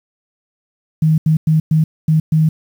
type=tone bursts at uneven times; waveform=sine; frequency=157.3 Hz; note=D#3; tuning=19 cents sharp; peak=-9 dBFS; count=6; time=1.02-1.18 / 1.26-1.37 / 1.47-1.6 / 1.71-1.84 / 2.08-2.2 / 2.32-2.49 s; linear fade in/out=5 ms; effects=7-bit